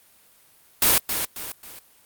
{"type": "noise with echo", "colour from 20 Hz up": "white", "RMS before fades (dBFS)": -17, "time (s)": [0.82, 0.98], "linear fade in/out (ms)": 2, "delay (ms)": 270, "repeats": 3, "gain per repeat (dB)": -8, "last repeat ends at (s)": 1.79, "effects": ["white hiss -56 dBFS RMS until 2.05 s", "Opus 32 kbps"]}